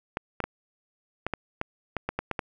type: clicks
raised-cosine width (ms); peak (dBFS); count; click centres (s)
0.5; -13; 11; 0.171 / 0.403 / 0.44 / 1.266 / 1.337 / 1.614 / 1.967 / 2.09 / 2.19 / 2.313 / 2.392
effects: none